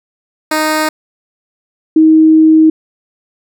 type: tone pair in turn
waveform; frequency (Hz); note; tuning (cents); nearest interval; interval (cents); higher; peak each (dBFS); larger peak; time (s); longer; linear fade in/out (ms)
10% pulse / sine; 310 / 316.1; D#4 / D#4; -6 / +27; unison; 33; second; -3; neither; 0.51-0.89 / 1.96-2.7; second; 5
effects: none